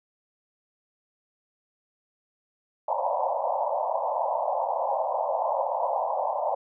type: band-pass noise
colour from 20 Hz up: pink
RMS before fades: -27 dBFS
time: 2.88-6.55 s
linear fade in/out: 5 ms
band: 540 to 1000 Hz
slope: 96 dB/octave
effects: none